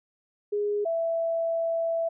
sine tone pair in turn, 413.1 / 663 Hz, G#4 / E5, -9 / +10 cents, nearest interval minor sixth, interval 819 cents, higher second, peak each -24 dBFS, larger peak neither, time 0.52-0.85 / 0.85-2.09 s, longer second, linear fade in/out 10 ms, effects none

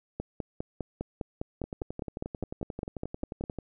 two click trains, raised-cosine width 2 ms, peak -19 / -22 dBFS, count 17 / 23, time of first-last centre 0.2-3.439 / 1.64-3.587 s, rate 4.94 / 11.3 Hz, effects none

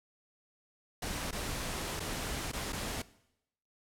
pink noise with dropouts, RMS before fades -37 dBFS, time 1.02-3.02 s, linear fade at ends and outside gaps 5 ms, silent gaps 1.31-1.326 / 1.996-2.002 / 2.517-2.532 / 2.724-2.729 s, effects noise-tail reverb RT60 0.8 s tail -19 dB re dry + low-pass 12000 Hz 12 dB/octave

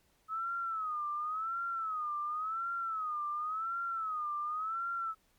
sine tone with vibrato, 1279 Hz, D#6, 47 cents sharp, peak -33 dBFS, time 0.28-5.15 s, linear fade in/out 50 ms, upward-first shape sine, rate 0.92 Hz, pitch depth 130 cents each way, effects pink hiss -71 dBFS RMS until 5.38 s + MP3 96 kbps

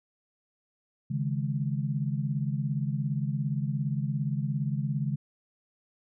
sine chord, C# suspended second, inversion none, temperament just, 138.59 / 155.92 / 207.9 Hz, C#3 / D#3 / G#3, 0 / +4 / +2 cents, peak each -29 / -32 / -34 dBFS, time 1.1-5.16 s, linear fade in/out 10 ms, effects none

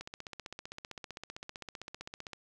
click train, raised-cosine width 0.2 ms, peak -25 dBFS, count 37, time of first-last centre 0.01-2.333 s, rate 15.5 Hz, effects none

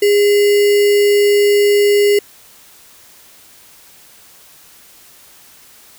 sine tone with sample-and-hold, 409.4 Hz, G#4, 25 cents flat, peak -8 dBFS, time 0.02-2.19 s, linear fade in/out 5 ms, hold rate 2450 Hz, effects white hiss -44 dBFS RMS until 5.98 s

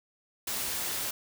white noise, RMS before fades -33 dBFS, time 0.47-1.11 s, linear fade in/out 5 ms, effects none

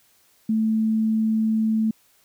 sine tone, 220 Hz, A3, in tune, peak -18 dBFS, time 0.49-1.91 s, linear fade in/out 5 ms, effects white hiss -60 dBFS RMS until 2.24 s

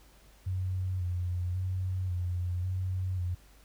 sine tone with vibrato, 91 Hz, F#2, 28 cents flat, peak -29 dBFS, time 0.46-3.35 s, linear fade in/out 10 ms, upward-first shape square, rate 0.92 Hz, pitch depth 35 cents each way, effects added 50 Hz sine -57 dBFS peak until 3.64 s + pink hiss -61 dBFS RMS until 3.64 s

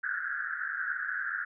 white band-pass noise, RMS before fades -34 dBFS, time 0.03-1.45 s, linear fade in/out 10 ms, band 1400 to 1700 Hz, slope 96 dB/octave, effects none

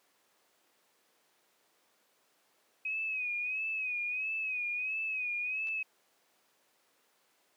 sine tone with vibrato, 2523 Hz, D#7, 23 cents sharp, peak -32 dBFS, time 2.85-5.83 s, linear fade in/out 5 ms, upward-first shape sine, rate 1.5 Hz, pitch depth 73 cents each way
clicks, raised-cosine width 0.2 ms, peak -37 dBFS, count 2, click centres 5.672 / 5.685 s
effects pink hiss -70 dBFS RMS until 7.56 s + high-pass 400 Hz 12 dB/octave

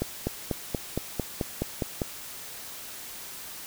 accelerating click train, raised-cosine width 2 ms, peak -13 dBFS, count 10, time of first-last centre 0.02-2.018 s, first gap 250 ms, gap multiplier 0.97, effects white hiss -41 dBFS RMS until 3.66 s

